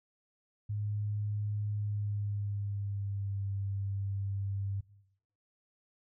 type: tone with pitch glide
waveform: sine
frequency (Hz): 104.2 to 98.75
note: G#2 to G2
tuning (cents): +6 to +13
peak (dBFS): -32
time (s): 0.69-4.81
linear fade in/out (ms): 10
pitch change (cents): -93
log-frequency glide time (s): 1.71-3.46
effects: noise-tail reverb RT60 0.8 s tail -20 dB re dry